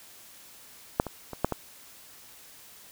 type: clicks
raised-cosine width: 1 ms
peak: -6 / -20 / -22 / -8 / -14 dBFS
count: 5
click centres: 0.999 / 1.067 / 1.333 / 1.446 / 1.523 s
effects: white hiss -51 dBFS RMS until 2.91 s